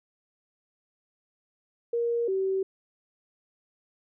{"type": "tone pair in turn", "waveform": "sine", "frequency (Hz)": [470, 383.3], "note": ["A#4", "G4"], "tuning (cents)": [14, -39], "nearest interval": "major third", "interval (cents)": 353, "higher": "first", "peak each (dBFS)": -24, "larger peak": "neither", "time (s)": [[1.93, 2.28], [2.28, 2.63]], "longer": "neither", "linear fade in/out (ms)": 5, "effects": []}